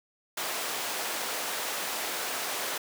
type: high-pass noise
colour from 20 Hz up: pink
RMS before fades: -33 dBFS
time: 0.37-2.78 s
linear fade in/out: 5 ms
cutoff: 540 Hz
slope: 12 dB/octave
effects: none